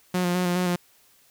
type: tone with vibrato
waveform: sawtooth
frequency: 178.9 Hz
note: F3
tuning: 42 cents sharp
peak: -18 dBFS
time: 0.14-0.76 s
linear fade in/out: 5 ms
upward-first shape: square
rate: 4.8 Hz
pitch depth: 23 cents each way
effects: white hiss -59 dBFS RMS until 1.3 s